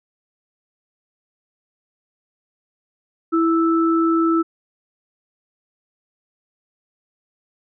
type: tone pair together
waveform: sine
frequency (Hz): 329.6 / 1316.7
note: E4 / E6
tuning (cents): 0 / -2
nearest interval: 2 octaves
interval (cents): 2398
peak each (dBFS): -15 / -21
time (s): 3.32-4.43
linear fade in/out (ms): 20
effects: none

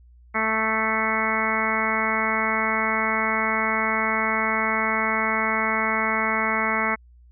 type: harmonic tone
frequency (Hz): 220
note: A3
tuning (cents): 0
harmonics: 1 / 2 / 3 / 4 / 5 / 6 / 7 / 8 / 9 / 10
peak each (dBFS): -30 / -33 / -32 / -30 / -29 / -28 / -33 / -33 / -28 / -27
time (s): 0.34-6.96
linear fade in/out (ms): 20
effects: added 60 Hz sine -48 dBFS peak until 7.31 s

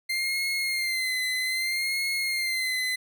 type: tone with vibrato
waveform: 30% pulse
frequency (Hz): 2093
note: C7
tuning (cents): 0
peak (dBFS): -23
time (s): 0.09-2.96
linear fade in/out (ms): 10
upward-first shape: sine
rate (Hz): 0.63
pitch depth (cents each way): 57
effects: none

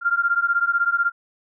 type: beating tone pair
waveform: sine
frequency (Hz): 1387 / 1403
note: F6 / F6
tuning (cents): -12 / +8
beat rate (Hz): 16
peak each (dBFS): -20 / -21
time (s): 0.01-1.12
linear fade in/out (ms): 50
effects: none

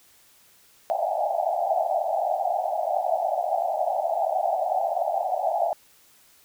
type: band-pass noise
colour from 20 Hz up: white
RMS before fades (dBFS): -25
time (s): 0.9-5.73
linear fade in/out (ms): 0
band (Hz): 610 to 800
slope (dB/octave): 96
effects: white hiss -57 dBFS RMS until 6.44 s

